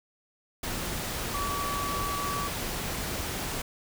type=tone in noise; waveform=sine; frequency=1143 Hz; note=D6; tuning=47 cents flat; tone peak=-31 dBFS; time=1.34-2.48 s; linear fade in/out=5 ms; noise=pink; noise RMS=-33 dBFS; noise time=0.63-3.62 s; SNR=-1 dB; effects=none